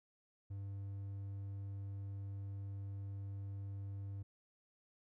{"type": "tone", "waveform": "triangle", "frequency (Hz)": 99, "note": "G2", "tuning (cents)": 18, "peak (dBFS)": -40, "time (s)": [0.5, 4.23], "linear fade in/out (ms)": 10, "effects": []}